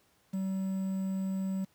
triangle tone with quantisation, 191.5 Hz, G3, 40 cents flat, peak -28 dBFS, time 0.33-1.65 s, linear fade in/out 10 ms, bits 9, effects pink hiss -68 dBFS RMS until 1.74 s + high-pass 80 Hz 12 dB/octave

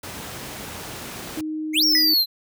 pink noise, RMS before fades -34 dBFS, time 0.03-1.41 s, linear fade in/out 5 ms
sine tone, 310.6 Hz, D#4, 3 cents flat, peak -25 dBFS, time 1.37-2.14 s, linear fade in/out 5 ms
square exponential two-way sweep, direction up then down, 2000 to 5630 to 4031 Hz, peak -16 dBFS, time 1.73-2.26 s, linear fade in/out 50 ms, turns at 1.84 s
square tone with exponential decay, 1967 Hz, B6, 7 cents flat, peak -20 dBFS, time 1.95-2.19 s, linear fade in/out 1 ms, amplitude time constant 52 ms
effects high-pass 80 Hz 12 dB/octave

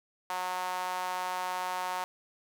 sawtooth tone with high-pass filter, 182.7 Hz, F#3, 22 cents flat, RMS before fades -34 dBFS, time 0.3-2.04 s, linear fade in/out 0 ms, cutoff 870 Hz, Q 3.6, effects none

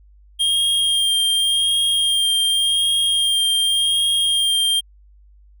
square tone with vibrato, 3217 Hz, G7, 44 cents sharp, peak -16 dBFS, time 0.39-4.81 s, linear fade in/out 20 ms, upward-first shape sine, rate 0.88 Hz, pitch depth 18 cents each way, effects added 50 Hz sine -46 dBFS peak until 5.6 s

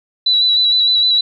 sine tone with vibrato, 3949 Hz, B7, 1 cent flat, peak -10 dBFS, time 0.26-1.21 s, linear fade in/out 5 ms, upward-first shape square, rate 6.5 Hz, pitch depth 20 cents each way, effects none

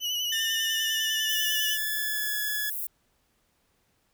35% pulse tone with vibrato, 2950 Hz, F#7, 6 cents flat, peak -25 dBFS, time 0-1.78 s, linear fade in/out 50 ms, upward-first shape sine, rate 10 Hz, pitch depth 42 cents each way
sawtooth tone with pitch glide, 1796 to 1695.2 Hz, A6 to G#6, +35 to +35 cents, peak -26 dBFS, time 0.32-2.7 s, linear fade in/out 5 ms, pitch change -100 cents, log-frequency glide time 0.6-2.37 s
white high-pass noise, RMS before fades -33 dBFS, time 1.29-2.87 s, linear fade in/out 5 ms, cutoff 11000 Hz, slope 24 dB/octave
effects pink hiss -70 dBFS RMS until 4.13 s

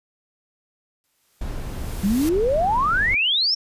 white noise with exponential growth, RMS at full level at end -31 dBFS, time 1.04-2.29 s, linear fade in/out 0 ms, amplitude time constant 270 ms
brown noise, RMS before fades -29 dBFS, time 1.41-3.15 s, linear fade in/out 5 ms
sine exponential sweep, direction up, 185 to 5588 Hz, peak -17 dBFS, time 2.03-3.55 s, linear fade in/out 10 ms
effects resampled to 32000 Hz

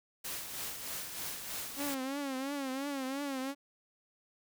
white noise with tremolo, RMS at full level -39 dBFS, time 0.24-1.95 s, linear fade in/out 10 ms, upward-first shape sine, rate 3.2 Hz, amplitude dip 45%
sawtooth tone with vibrato, 273 Hz, C#4, 26 cents flat, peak -31 dBFS, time 1.76-3.55 s, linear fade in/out 50 ms, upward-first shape triangle, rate 2.9 Hz, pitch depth 110 cents each way
effects none

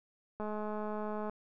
click train, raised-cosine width 1 ms, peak -26 dBFS, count 191, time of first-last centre 0.4-1.296 s, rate 212 Hz, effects none

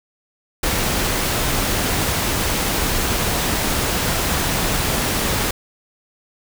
pink noise, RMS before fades -20 dBFS, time 0.63-5.51 s, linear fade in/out 5 ms, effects none

